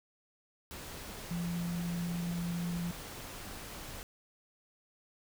sine tone in noise, 172.5 Hz, F3, 21 cents flat, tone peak -33 dBFS, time 1.31-2.91 s, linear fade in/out 0 ms, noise pink, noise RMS -45 dBFS, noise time 0.71-4.03 s, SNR +9 dB, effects none

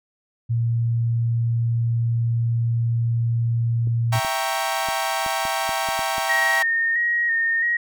sine tone, 116.54 Hz, A#2, in tune, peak -18 dBFS, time 0.49-4.2 s, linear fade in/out 20 ms
clicks, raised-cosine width 3 ms, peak -24 dBFS, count 10, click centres 3.873 / 4.156 / 4.248 / 4.887 / 5.263 / 5.453 / 5.692 / 5.888 / 5.992 / 6.182 s
sawtooth chord, E diminished seventh, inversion none, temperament equal, 659.3 / 784 / 932.3 / 1108.7 Hz, E5 / G5 / Bb5 / Db6, 0 / 0 / 0 / 0 cents, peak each -24 / -22 / -24 / -26 dBFS, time 4.12-6.63 s, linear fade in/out 10 ms
sine tone with vibrato, 1862 Hz, A#6, 2 cents flat, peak -18 dBFS, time 6.29-7.77 s, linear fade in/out 5 ms, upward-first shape square, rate 1.5 Hz, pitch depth 27 cents each way
effects none

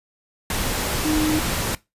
sine tone in noise, 308.2 Hz, D#4, 16 cents flat, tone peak -19 dBFS, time 1.05-1.39 s, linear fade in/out 2 ms, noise pink, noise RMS -24 dBFS, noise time 0.5-1.75 s, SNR +2 dB, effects noise-tail reverb RT60 0.2 s tail -20 dB re dry + resampled to 32000 Hz

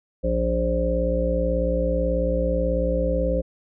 harmonic tone with a mistuned harmonic, 58.27 Hz, A#1, in tune, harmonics 1 / 3 / 5 / 7 / 9 / 10, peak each -24 / -28 / -31 / -34 / -23 / -33 dBFS, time 0.23-3.42 s, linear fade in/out 20 ms, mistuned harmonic 1, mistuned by +25 cents, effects none

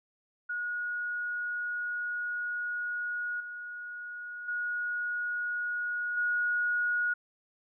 sine tone with level steps, 1449 Hz, F#6, 37 cents flat, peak -31 / -38 / -30 / -26 dBFS, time 0.49-7.14 s, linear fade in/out 10 ms, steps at 3.4 / 4.48 / 6.17 s, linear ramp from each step 5 ms, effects none

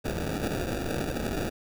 white noise with sample-and-hold, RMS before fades -30 dBFS, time 0.04-1.5 s, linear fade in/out 20 ms, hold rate 1050 Hz, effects none

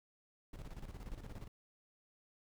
brown noise with tremolo, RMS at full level -45 dBFS, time 0.53-1.48 s, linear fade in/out 5 ms, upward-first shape square, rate 17 Hz, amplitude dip 65%, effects none

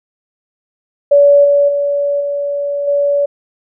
sine tone with level steps, 571 Hz, D5, 49 cents flat, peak -4 / -7 / -12 / -15 / -10 dBFS, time 1.11-3.26 s, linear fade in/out 10 ms, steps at 1.44 / 1.68 / 2.2 / 2.87 s, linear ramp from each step 10 ms, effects none

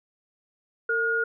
sine tone pair together, 454.4 / 1431.4 Hz, A#4 / F6, -44 / +42 cents, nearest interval octave + minor sixth, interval 1986 cents, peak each -28 / -23 dBFS, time 0.89-1.24 s, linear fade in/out 5 ms, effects none

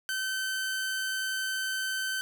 sawtooth tone, 1537 Hz, G6, 35 cents flat, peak -26 dBFS, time 0.09-2.21 s, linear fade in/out 0 ms, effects none

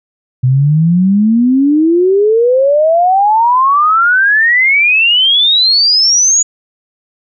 sine exponential sweep, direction up, 124.3 to 6900 Hz, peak -6 dBFS, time 0.43-6.43 s, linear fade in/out 10 ms, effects none

